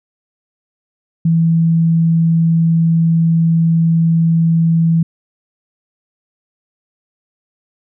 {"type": "tone", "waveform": "sine", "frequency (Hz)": 164.81, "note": "E3", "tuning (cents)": 0, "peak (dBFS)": -9, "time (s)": [1.25, 5.03], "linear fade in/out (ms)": 5, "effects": []}